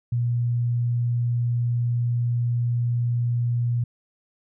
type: tone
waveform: sine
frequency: 119.9 Hz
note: A#2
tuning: 49 cents sharp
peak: -20 dBFS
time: 0.12-3.84 s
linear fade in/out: 5 ms
effects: none